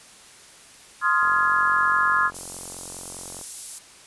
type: chord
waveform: sine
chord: F minor seventh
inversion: second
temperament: equal with one note detuned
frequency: 1046.5 / 1244.5 / 1396.9 / 1680.5 Hz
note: C6 / Eb6 / F6 / Ab6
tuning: 0 / 0 / 0 / +20 cents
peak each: -23 dBFS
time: 1.01-2.31 s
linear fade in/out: 50 ms
type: click train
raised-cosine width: 1 ms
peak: -27 dBFS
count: 99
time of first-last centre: 1.23-3.413 s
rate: 44.9 Hz
type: high-pass noise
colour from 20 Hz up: white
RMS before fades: -33 dBFS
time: 2.34-3.79 s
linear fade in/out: 10 ms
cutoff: 7500 Hz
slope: 12 dB/octave
effects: white hiss -48 dBFS RMS until 4.06 s + resampled to 24000 Hz